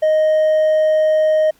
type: tone with hard clipping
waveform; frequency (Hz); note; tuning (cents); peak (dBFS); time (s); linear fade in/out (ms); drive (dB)
sine; 622.3; D#5; 0; -12; 0.02-1.51; 10; 2
effects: pink hiss -55 dBFS RMS until 1.59 s